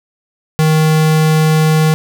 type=tone; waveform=square; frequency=156.6 Hz; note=D#3; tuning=11 cents sharp; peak=-9 dBFS; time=0.59-1.94 s; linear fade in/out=0 ms; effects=none